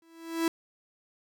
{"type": "tone with exponential growth", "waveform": "45% pulse", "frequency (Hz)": 329.6, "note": "E4", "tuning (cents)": 0, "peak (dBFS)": -22, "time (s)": [0.02, 0.48], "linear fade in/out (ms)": 2, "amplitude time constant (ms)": 100, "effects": []}